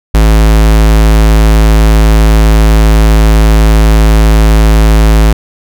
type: tone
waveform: square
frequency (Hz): 53.9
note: A1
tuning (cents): -35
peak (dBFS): -3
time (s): 0.14-5.33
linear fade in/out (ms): 5
effects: none